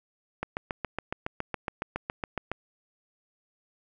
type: click train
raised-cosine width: 0.5 ms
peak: -15 dBFS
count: 16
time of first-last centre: 0.43-2.516 s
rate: 7.19 Hz
effects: none